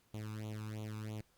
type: tone with flanger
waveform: sawtooth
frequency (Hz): 107.6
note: A2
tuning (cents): -38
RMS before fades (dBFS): -43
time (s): 0.14-1.21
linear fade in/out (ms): 0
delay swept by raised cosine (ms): 0.29 to 0.82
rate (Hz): 3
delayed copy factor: +1
effects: pink hiss -72 dBFS RMS until 1.37 s + Opus 48 kbps